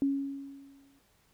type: tone with exponential decay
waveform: sine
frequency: 276.6 Hz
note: C#4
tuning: 4 cents flat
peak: -23 dBFS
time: 0.02-0.99 s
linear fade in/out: 1 ms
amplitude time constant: 210 ms
effects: pink hiss -68 dBFS RMS until 1.33 s